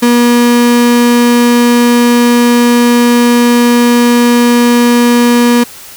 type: tone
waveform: 35% pulse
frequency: 240 Hz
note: B3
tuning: 49 cents flat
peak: -3 dBFS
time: 0.02-5.64 s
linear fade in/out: 10 ms
effects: white hiss -31 dBFS RMS until 5.96 s